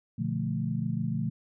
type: chord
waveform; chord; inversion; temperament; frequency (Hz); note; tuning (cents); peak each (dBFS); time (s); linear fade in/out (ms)
sine; B half-diminished seventh; none; equal with one note detuned; 120.44 / 146.83 / 174.61 / 220; B2 / D3 / F3 / A3; -43 / 0 / 0 / 0; -33; 0.18-1.3; 10
effects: none